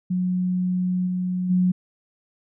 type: tone with level steps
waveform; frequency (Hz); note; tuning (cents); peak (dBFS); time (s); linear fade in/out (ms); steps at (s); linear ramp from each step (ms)
sine; 182; F#3; -28; -20 / -22 / -16; 0.1-1.72; 10; 1.06 / 1.49; 20
effects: none